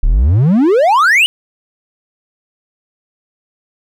triangle exponential sweep, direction up, 30.87 to 3042 Hz, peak -5 dBFS, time 0.03-1.26 s, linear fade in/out 0 ms, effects none

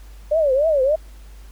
sine tone with vibrato, 580 Hz, D5, 22 cents flat, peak -14 dBFS, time 0.31-0.96 s, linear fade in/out 10 ms, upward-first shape triangle, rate 3.4 Hz, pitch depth 240 cents each way, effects added 50 Hz sine -38 dBFS peak until 1.51 s + pink hiss -52 dBFS RMS until 1.51 s

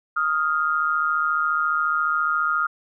sine tone pair together, 1248 / 1402.4 Hz, D#6 / F6, +5 / +7 cents, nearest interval major second, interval 202 cents, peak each -22 dBFS, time 0.16-2.67 s, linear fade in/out 10 ms, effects none

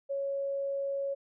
sine tone, 554 Hz, C#5, 1 cent flat, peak -30 dBFS, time 0.09-1.15 s, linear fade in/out 20 ms, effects none

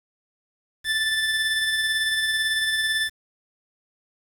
25% pulse tone with tremolo, 1760 Hz, A6, in tune, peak -16 dBFS, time 0.84-3.1 s, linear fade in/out 50 ms, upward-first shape sine, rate 18 Hz, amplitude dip 30%, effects low-pass 11000 Hz 12 dB/octave + 7-bit

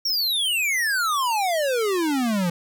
square exponential sweep, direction down, 5650 to 167.8 Hz, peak -21 dBFS, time 0.05-2.5 s, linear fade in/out 5 ms, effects none

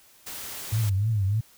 white noise, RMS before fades -37 dBFS, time 0.26-0.9 s, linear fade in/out 10 ms
sine tone with vibrato, 103.9 Hz, G#2, 1 cent sharp, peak -21 dBFS, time 0.72-1.41 s, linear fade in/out 10 ms, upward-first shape triangle, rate 3.3 Hz, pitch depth 180 cents each way
effects white hiss -56 dBFS RMS until 1.57 s

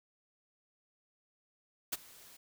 white noise with ADSR envelope, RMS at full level -33 dBFS, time 1.92-2.37 s, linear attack 12 ms, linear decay 28 ms, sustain -23 dB, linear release 8 ms, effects none

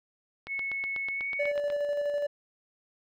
click train, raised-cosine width 0.3 ms, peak -24 dBFS, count 11, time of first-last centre 0.47-1.702 s, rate 8.12 Hz
sine tone with pitch glide, 2199 to 2228 Hz, C#7 to C#7, -14 to +8 cents, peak -30 dBFS, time 0.47-1.53 s, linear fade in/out 50 ms, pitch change +22 cents, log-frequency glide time 1.1-1.28 s
triangle tone with tremolo, 580 Hz, D5, 22 cents flat, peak -24 dBFS, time 1.39-2.27 s, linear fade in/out 10 ms, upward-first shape square, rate 12 Hz, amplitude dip 30%
effects none

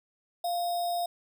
sine tone with sample-and-hold, 697 Hz, F5, 4 cents flat, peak -27 dBFS, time 0.44-1.06 s, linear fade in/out 5 ms, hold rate 4410 Hz, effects none

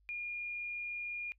sine tone, 2422 Hz, D#7, 47 cents flat, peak -37 dBFS, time 0.09-1.32 s, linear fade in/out 0 ms, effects noise-tail reverb RT60 0.1 s tail -22 dB re dry + added 50 Hz sine -66 dBFS peak until 1.38 s

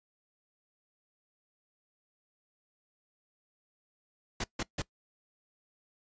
pink noise bursts, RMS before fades -33 dBFS, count 3, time 4.4-4.82 s, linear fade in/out 5 ms, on 40 ms, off 150 ms, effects noise-tail reverb RT60 0.1 s tail -21 dB re dry + resampled to 16000 Hz

